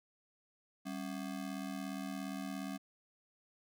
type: ring-modulated tone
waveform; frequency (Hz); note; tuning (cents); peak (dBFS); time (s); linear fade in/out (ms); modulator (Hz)
square; 234; A#3; +7; -37; 0.85-2.78; 20; 38.6
effects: none